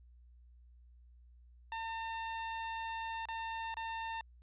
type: tone with dropouts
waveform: sawtooth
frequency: 904 Hz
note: A5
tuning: 47 cents sharp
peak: -34 dBFS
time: 1.72-4.21 s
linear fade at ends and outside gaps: 1 ms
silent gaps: 3.255-3.286 / 3.742-3.769 s
effects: added 60 Hz sine -57 dBFS peak until 4.42 s + resampled to 8000 Hz